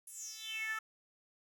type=tone with high-pass filter sweep; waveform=10% pulse; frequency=440 Hz; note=A4; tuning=in tune; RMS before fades=-42 dBFS; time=0.07-0.79 s; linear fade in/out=5 ms; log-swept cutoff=10000 to 1400 Hz; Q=7.1; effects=none